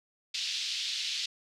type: band-pass noise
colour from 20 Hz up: pink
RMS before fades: -34 dBFS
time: 0.34-1.26 s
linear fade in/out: 5 ms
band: 3000 to 5200 Hz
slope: 24 dB/octave
effects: none